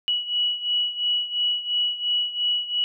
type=beating tone pair; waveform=sine; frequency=2931 / 2933.9 Hz; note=F#7 / F#7; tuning=-17 / -15 cents; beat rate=2.9 Hz; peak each=-23 / -27 dBFS; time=0.08-2.84 s; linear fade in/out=0 ms; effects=none